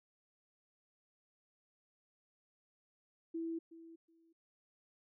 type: tone with echo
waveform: sine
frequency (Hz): 329.6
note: E4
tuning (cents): 0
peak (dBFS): -37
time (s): 3.34-3.59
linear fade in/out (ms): 10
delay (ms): 370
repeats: 2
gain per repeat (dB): -15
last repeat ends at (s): 4.33
effects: none